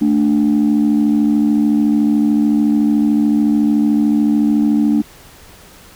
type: tone pair together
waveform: sine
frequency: 220 / 293.7 Hz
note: A3 / D4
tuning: 0 / 0 cents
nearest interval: perfect fourth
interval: 500 cents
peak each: -12 dBFS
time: 0.01-5.02 s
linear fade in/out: 10 ms
effects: tanh soft clip ceiling -6 dBFS + pink hiss -42 dBFS RMS until 5.95 s